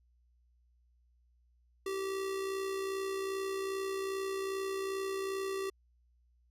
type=tone with amplitude modulation; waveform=square; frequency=387.2 Hz; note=G4; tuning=21 cents flat; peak=-33 dBFS; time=1.86-5.7 s; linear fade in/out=5 ms; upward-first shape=sine; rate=62.5 Hz; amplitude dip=40%; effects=added 60 Hz sine -66 dBFS peak until 6.5 s + resampled to 32000 Hz